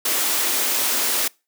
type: high-pass noise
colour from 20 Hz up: white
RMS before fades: -21 dBFS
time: 0.05-1.28 s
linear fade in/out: 5 ms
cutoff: 220 Hz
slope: 96 dB/octave
effects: noise-tail reverb RT60 0.3 s tail -26 dB re dry